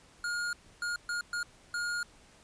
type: tone bursts at uneven times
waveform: square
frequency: 1426 Hz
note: F6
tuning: 36 cents sharp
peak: -32 dBFS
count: 5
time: 0.24-0.53 / 0.82-0.96 / 1.09-1.21 / 1.33-1.43 / 1.74-2.03 s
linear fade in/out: 2 ms
effects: pink hiss -59 dBFS RMS until 2.43 s + resampled to 22050 Hz